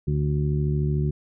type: harmonic tone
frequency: 73.42 Hz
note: D2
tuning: in tune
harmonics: 1 / 2 / 3 / 4 / 5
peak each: -27 / -22 / -33 / -40 / -32 dBFS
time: 0.07-1.11 s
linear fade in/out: 10 ms
effects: none